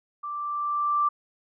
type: tone with level ramp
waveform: sine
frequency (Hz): 1174.7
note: D6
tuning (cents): 0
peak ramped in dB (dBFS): -31 to -19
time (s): 0.23-1.09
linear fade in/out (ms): 10
effects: none